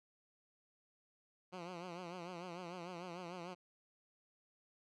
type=tone with vibrato; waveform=10% pulse; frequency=176.4 Hz; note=F3; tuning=18 cents sharp; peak=-37 dBFS; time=1.52-3.55 s; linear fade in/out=20 ms; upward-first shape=triangle; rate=6.7 Hz; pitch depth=110 cents each way; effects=low-pass 5000 Hz 12 dB/octave